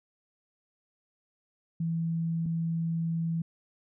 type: tone pair in turn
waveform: sine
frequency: 165.2 / 165.2 Hz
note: E3 / E3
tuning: +4 / +4 cents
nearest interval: unison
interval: 0 cents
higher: neither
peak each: -27 / -27 dBFS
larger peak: neither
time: 1.8-2.46 / 2.46-3.42 s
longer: second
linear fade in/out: 5 ms
effects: none